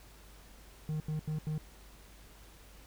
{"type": "tone bursts", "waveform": "triangle", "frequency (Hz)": 154.4, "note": "D#3", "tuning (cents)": -13, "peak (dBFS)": -30, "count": 4, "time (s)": [0.89, 1.579], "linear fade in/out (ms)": 0, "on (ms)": 110, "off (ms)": 83, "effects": ["added 50 Hz sine -55 dBFS peak until 2.86 s", "pink hiss -58 dBFS RMS until 2.86 s"]}